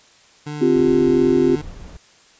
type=tone with vibrato; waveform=25% pulse; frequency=148.4 Hz; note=D3; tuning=18 cents sharp; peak=-23 dBFS; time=0.46-1.62 s; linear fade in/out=10 ms; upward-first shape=sine; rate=2.8 Hz; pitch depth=8 cents each way
type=chord; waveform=sine; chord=C suspended fourth; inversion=none; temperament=equal; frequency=261.6 / 349.2 / 392 Hz; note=C4 / F4 / G4; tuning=0 / 0 / 0 cents; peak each=-17 / -16 / -18 dBFS; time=0.61-1.56 s; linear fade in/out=10 ms
type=noise; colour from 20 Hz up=brown; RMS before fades=-36 dBFS; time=0.75-1.97 s; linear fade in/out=5 ms
effects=white hiss -51 dBFS RMS until 2.39 s + resampled to 16000 Hz